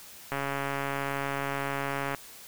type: click train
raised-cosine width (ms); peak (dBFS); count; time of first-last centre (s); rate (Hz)
0.5; -16; 255; 0.32-2.147; 139
effects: white hiss -48 dBFS RMS until 2.47 s